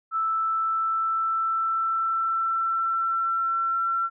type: tone with pitch glide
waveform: sine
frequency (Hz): 1318.5 to 1353.2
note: E6 to E6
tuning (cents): 0 to +45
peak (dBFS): -22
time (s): 0.11-4.1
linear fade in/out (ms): 50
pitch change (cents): +45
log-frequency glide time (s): 0.24-3.92
effects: none

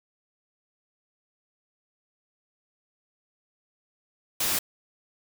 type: noise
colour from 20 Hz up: white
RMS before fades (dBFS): -26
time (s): 4.4-4.59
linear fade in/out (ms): 5
effects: none

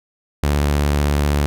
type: tone with vibrato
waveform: sawtooth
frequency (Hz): 72.6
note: D2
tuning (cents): -19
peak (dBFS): -11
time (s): 0.43-1.46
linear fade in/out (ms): 0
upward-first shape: square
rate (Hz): 16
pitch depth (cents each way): 24
effects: none

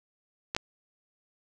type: clicks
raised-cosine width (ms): 0.2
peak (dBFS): -13 / -11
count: 2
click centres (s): 0.549 / 0.565
effects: none

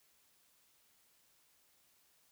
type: silence
effects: white hiss -71 dBFS RMS until 2.31 s

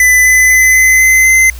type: tone with pitch steps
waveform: square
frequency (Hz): 2003 / 2015 / 2026 / 2038 / 2050 / 2062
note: B6 / B6 / B6 / C7 / C7 / C7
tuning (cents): +24 / +34 / +44 / -46 / -36 / -26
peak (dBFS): -5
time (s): 0-1.5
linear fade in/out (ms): 2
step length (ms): 250
effects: added 60 Hz sine -24 dBFS peak until 1.59 s + white hiss -36 dBFS RMS until 1.59 s

